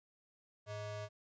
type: ring-modulated tone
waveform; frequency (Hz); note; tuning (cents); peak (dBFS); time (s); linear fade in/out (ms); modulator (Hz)
square; 261.6; C4; 0; -39; 0.66-1.09; 50; 368
effects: resampled to 16000 Hz + 13-bit